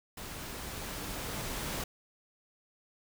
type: noise with level ramp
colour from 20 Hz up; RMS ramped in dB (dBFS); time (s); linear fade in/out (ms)
pink; -43 to -36; 0.17-1.84; 5
effects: none